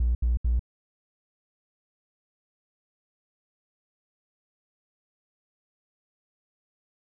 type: tone bursts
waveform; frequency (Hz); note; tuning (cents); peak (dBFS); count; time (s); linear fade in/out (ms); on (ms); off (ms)
triangle; 59.5; A#1; +36; -17; 3; 0-0.594; 5; 150; 72
effects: tanh soft clip ceiling -17 dBFS